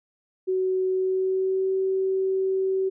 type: tone with pitch glide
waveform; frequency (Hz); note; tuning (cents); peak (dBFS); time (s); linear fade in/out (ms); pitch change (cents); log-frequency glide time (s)
sine; 374.1 to 381.3; F#4 to G4; +19 to -48; -21; 0.47-2.9; 20; +33; 0.89-1.72
effects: none